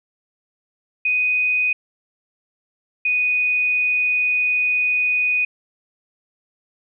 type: tone pair in turn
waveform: sine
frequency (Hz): 2493 / 2483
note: D#7 / D#7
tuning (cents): +3 / -4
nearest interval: unison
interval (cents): 7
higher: first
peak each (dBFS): -16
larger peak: neither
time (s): 1.05-1.73 / 3.05-5.45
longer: second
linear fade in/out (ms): 5
effects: none